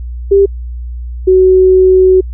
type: tone pair in turn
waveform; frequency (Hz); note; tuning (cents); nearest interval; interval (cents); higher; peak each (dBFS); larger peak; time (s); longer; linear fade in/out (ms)
sine; 395.6 / 373.4; G4 / F#4; +16 / +16; minor second; 100; first; -3; neither; 0.31-0.46 / 1.27-2.21; second; 10
effects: added 60 Hz sine -19 dBFS peak until 2.33 s